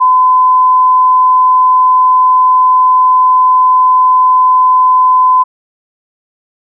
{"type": "tone", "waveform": "sine", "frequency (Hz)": 1016, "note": "B5", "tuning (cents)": 49, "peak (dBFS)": -4, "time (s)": [0, 5.44], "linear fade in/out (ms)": 20, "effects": []}